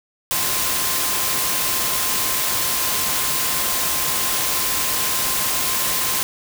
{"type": "tone in noise", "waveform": "sine", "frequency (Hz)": 1046.5, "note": "C6", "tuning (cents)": 0, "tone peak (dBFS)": -32, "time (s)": [0.31, 6.23], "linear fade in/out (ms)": 0, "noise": "white", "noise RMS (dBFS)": -21, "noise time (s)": [0.31, 6.23], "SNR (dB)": -14, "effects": []}